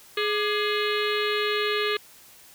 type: harmonic tone with a mistuned harmonic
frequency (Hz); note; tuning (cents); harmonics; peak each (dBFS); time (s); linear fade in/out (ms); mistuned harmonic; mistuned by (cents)
420; G#4; +19; 1 / 3 / 4 / 5 / 6 / 7 / 8 / 9 / 10; -26 / -31 / -32 / -33 / -34 / -34 / -35 / -36 / -36; 0.17-1.97; 5; 3; -83
effects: white hiss -51 dBFS RMS until 2.54 s